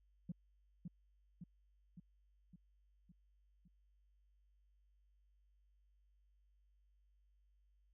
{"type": "tone with echo", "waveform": "sine", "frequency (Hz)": 174.61, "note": "F3", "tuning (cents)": 0, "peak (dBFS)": -39, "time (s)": [0.29, 0.32], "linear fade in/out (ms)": 5, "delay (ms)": 560, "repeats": 6, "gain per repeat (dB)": -4, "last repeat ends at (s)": 3.68, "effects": ["tanh soft clip ceiling -37 dBFS", "added 50 Hz sine -70 dBFS peak until 7.93 s"]}